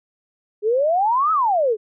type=exponential two-way sweep; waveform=sine; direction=up then down; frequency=405.3 to 1318.5 to 405.3 Hz; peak=-15 dBFS; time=0.62-1.77 s; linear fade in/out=50 ms; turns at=1.32 s; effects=none